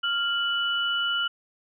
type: tone pair together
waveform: sine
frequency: 1395.7 / 2960 Hz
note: F6 / F#7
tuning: -2 / 0 cents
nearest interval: octave + minor second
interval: 1302 cents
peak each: -26 dBFS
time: 0.03-1.28 s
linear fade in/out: 10 ms
effects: none